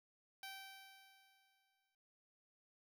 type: tone with exponential decay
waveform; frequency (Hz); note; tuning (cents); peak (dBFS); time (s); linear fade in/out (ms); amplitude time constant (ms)
10% pulse; 776; G5; -18; -39; 0.43-1.95; 2; 330
effects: noise-tail reverb RT60 0.3 s tail -24 dB re dry